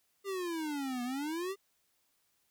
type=exponential two-way sweep; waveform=square; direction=down then up; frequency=403.4 to 240.3 to 403.4 Hz; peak=-35 dBFS; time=0.24-1.56 s; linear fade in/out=50 ms; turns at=1.03 s; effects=white hiss -75 dBFS RMS until 2.5 s